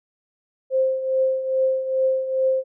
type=tone with tremolo; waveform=sine; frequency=525 Hz; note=C5; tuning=6 cents sharp; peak=-15 dBFS; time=0.7-2.64 s; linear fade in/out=50 ms; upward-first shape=triangle; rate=2.4 Hz; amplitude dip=70%; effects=none

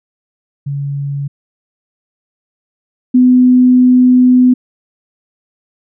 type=tone pair in turn; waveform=sine; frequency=141.1 / 251.4 Hz; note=C#3 / B3; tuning=+31 / +31 cents; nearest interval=minor seventh; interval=1000 cents; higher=second; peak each=-16 / -4 dBFS; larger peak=second; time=0.66-1.28 / 3.14-4.54 s; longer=second; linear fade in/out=10 ms; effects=none

